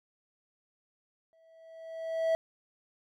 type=tone with exponential growth; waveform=triangle; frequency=652 Hz; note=E5; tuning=19 cents flat; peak=-21 dBFS; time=1.33-2.35 s; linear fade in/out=0 ms; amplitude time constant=220 ms; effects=none